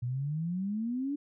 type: exponential sweep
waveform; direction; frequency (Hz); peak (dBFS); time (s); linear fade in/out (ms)
sine; up; 118.4 to 293.7; -30; 0.02-1.16; 10
effects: none